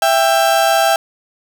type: tone pair together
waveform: 35% pulse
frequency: 665 / 790.8 Hz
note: E5 / G5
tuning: +15 / +15 cents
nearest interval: minor third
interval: 300 cents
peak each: -12 dBFS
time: 0.02-0.96 s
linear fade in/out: 2 ms
effects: none